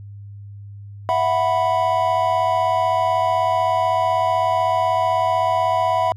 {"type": "chord", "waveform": "triangle", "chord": "E suspended second", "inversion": "none", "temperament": "equal with one note detuned", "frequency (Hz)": [659.3, 735.3, 987.8], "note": ["E5", "F#5", "B5"], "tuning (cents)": [0, -11, 0], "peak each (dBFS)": [-19, -19, -18], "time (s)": [1.09, 6.12], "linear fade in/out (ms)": 0, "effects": ["added 101 Hz sine -34 dBFS peak until 6.16 s"]}